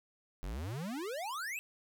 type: exponential sweep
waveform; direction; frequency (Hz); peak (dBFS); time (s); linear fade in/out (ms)
square; up; 41.34 to 2707; -38; 0.43-1.59; 0
effects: none